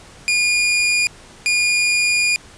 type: tone bursts at uneven times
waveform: sawtooth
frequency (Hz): 2431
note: D#7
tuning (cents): -41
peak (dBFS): -11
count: 2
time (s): 0.28-1.07 / 1.46-2.36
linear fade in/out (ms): 0
effects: pink hiss -43 dBFS RMS until 2.57 s + resampled to 22050 Hz